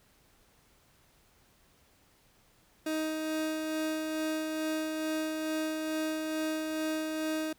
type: tone with tremolo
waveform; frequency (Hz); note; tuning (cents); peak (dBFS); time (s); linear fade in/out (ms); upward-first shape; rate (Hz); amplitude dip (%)
30% pulse; 313.3; D#4; +12; -27; 2.86-7.53; 5; sine; 2.3; 30
effects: pink hiss -65 dBFS RMS until 7.58 s